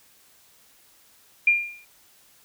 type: tone with exponential decay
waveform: sine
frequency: 2400 Hz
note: D7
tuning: 37 cents sharp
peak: -12 dBFS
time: 1.47-1.85 s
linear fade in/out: 5 ms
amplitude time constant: 82 ms
effects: white hiss -57 dBFS RMS until 2.44 s